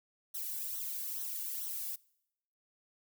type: noise with flanger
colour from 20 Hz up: violet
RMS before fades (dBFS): -39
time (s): 0.34-1.96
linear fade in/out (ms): 10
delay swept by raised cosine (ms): 0.41 to 1.61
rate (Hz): 2.3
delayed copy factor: -0.85
effects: noise-tail reverb RT60 0.8 s tail -24 dB re dry